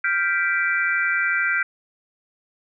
sine chord, G dominant seventh, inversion third, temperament equal with one note detuned, 1396.9 / 1568 / 1975.5 / 2340 Hz, F6 / G6 / B6 / D7, 0 / 0 / 0 / -7 cents, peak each -24 / -23 / -25 / -26 dBFS, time 0.04-1.63 s, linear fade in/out 5 ms, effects none

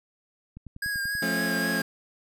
click train, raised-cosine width 5 ms, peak -29 dBFS, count 7, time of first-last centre 0.57-1.153 s, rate 10.3 Hz
square tone with vibrato, 1634 Hz, G#6, 29 cents flat, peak -28 dBFS, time 0.82-1.82 s, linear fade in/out 5 ms, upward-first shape triangle, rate 3.7 Hz, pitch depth 34 cents each way
sawtooth chord, F augmented, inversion none, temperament just, 174.61 / 218.3 / 272.8 Hz, F3 / A3 / C#4, 0 / -13 / -28 cents, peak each -28 / -27 / -28 dBFS, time 1.22-1.82 s, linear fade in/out 5 ms
effects none

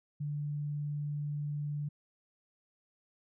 sine tone, 146.83 Hz, D3, in tune, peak -33 dBFS, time 0.2-1.89 s, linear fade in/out 10 ms, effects none

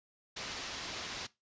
white low-pass noise, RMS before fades -42 dBFS, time 0.36-1.27 s, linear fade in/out 10 ms, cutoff 5700 Hz, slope 24 dB/octave, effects noise-tail reverb RT60 0.2 s tail -18 dB re dry + resampled to 16000 Hz

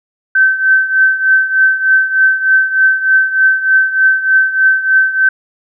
sine tone with tremolo, 1542 Hz, G6, 29 cents flat, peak -4 dBFS, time 0.35-5.29 s, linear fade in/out 5 ms, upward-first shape triangle, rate 3.3 Hz, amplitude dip 80%, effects none

